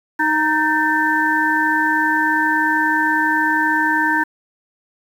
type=harmonic tone with a mistuned harmonic; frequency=310.5 Hz; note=D#4; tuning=3 cents flat; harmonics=1 / 3 / 5 / 6; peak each=-22 / -19 / -19 / -20 dBFS; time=0.19-4.24 s; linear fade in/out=10 ms; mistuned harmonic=6; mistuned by=-74 cents; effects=7-bit